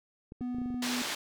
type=clicks; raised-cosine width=3 ms; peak=-31 dBFS; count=8; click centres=0.321 / 0.409 / 0.547 / 0.585 / 0.617 / 0.659 / 0.704 / 0.744 s
type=tone; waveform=triangle; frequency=247.1 Hz; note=B3; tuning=1 cent sharp; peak=-30 dBFS; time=0.41-1.02 s; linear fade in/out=2 ms
type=band-pass noise; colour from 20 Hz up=white; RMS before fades=-35 dBFS; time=0.82-1.15 s; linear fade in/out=5 ms; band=230 to 5200 Hz; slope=12 dB/octave
effects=none